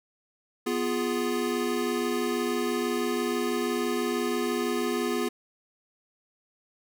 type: chord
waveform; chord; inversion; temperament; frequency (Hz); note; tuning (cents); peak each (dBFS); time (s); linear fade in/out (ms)
square; F diminished; second; equal; 246.9 / 349.2 / 415.3; Cb4 / F4 / Ab4; 0 / 0 / 0; -31; 0.66-5.29; 10
effects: none